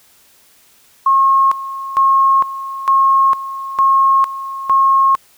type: tone with tremolo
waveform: sine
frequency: 1082 Hz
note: C#6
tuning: 42 cents flat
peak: -8 dBFS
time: 1.06-5.16 s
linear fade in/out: 5 ms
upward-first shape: square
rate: 1.1 Hz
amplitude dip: 80%
effects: white hiss -50 dBFS RMS until 5.37 s